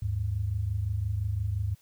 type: tone pair together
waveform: sine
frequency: 77.01 / 102.8 Hz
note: D#2 / G#2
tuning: -17 / -17 cents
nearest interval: perfect fourth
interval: 500 cents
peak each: -32 / -28 dBFS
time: 0.02-1.75 s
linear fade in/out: 5 ms
effects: white hiss -64 dBFS RMS until 1.81 s